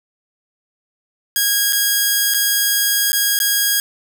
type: tone with dropouts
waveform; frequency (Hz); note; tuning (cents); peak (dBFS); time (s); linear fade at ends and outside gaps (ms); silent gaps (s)
5% pulse; 1640; G#6; -22; -3; 1.36-3.8; 1; 1.725-1.73 / 2.339-2.344 / 3.12-3.13 / 3.39-3.401
effects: none